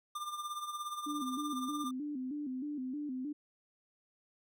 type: tone with tremolo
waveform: square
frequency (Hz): 1197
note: D6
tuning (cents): +33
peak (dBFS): -36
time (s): 0.15-1.91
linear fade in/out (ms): 5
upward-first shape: triangle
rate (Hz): 17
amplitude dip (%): 70
type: tone with vibrato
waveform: sine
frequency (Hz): 275.3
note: C#4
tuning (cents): -12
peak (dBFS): -36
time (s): 1.06-3.33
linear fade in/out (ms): 10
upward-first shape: square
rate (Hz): 3.2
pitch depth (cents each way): 120
effects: none